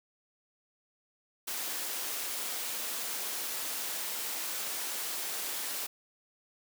white high-pass noise, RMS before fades -36 dBFS, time 1.47-5.87 s, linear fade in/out 10 ms, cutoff 290 Hz, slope 12 dB/octave, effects none

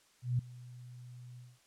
sine tone with ADSR envelope, 123.47 Hz, B2, in tune, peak -26 dBFS, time 0.22-1.59 s, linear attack 170 ms, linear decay 4 ms, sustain -21 dB, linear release 210 ms, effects white hiss -67 dBFS RMS until 1.66 s + low-pass 9000 Hz 12 dB/octave

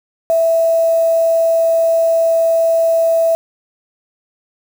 sine tone with quantisation, 659.3 Hz, E5, in tune, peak -10 dBFS, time 0.3-3.35 s, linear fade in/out 0 ms, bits 5, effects none

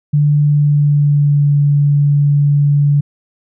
sine tone with pitch glide, 147.1 to 144.24 Hz, D3 to D3, +3 to -31 cents, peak -8 dBFS, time 0.13-3.01 s, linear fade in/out 10 ms, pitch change -34 cents, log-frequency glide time 0.41-1.53 s, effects none

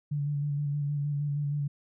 sine tone with vibrato, 144.9 Hz, D3, 23 cents flat, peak -27 dBFS, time 0.11-1.68 s, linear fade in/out 10 ms, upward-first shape square, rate 6.4 Hz, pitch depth 23 cents each way, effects none

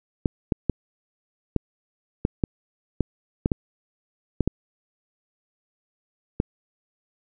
clicks, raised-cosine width 3 ms, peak -7 dBFS, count 12, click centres 0.258 / 0.522 / 0.697 / 1.563 / 2.251 / 2.438 / 3.007 / 3.459 / 3.518 / 4.407 / 4.476 / 6.401 s, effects none

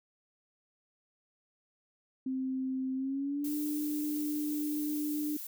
sine tone with pitch glide, 261.6 to 298.8 Hz, C4 to D4, 0 to +30 cents, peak -31 dBFS, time 2.26-5.37 s, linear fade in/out 5 ms, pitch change +230 cents, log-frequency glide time 2.95-3.57 s
violet noise, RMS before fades -42 dBFS, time 3.44-5.47 s, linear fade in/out 5 ms
effects none

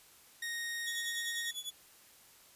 sawtooth tone, 1864.7 Hz, A#6, in tune, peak -33 dBFS, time 0.42-1.51 s, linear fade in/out 5 ms
sawtooth tone with tremolo, 3420 Hz, A7, 50 cents flat, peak -33 dBFS, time 0.86-1.71 s, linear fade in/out 20 ms, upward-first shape triangle, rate 10 Hz, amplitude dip 95%
effects white hiss -60 dBFS RMS until 2.55 s + resampled to 32000 Hz

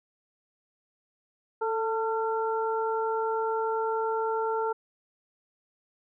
sine tone cluster, 443.6 / 895 / 1368 Hz, A4 / A5 / F6, +14 / +29 / -36 cents, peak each -28 / -30 / -34 dBFS, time 1.61-4.73 s, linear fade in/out 10 ms, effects none

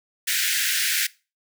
pink high-pass noise, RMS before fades -23 dBFS, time 0.27-1.07 s, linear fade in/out 10 ms, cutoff 1500 Hz, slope 96 dB/octave, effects noise-tail reverb RT60 0.3 s tail -21 dB re dry

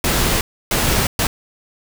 pink noise bursts at uneven times, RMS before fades -17 dBFS, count 3, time 0.04-0.41 / 0.71-1.07 / 1.19-1.27 s, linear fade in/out 2 ms, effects none

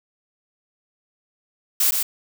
blue noise with echo, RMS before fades -18 dBFS, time 1.8-1.91 s, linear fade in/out 5 ms, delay 120 ms, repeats 1, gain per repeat -4 dB, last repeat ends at 2.03 s, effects none

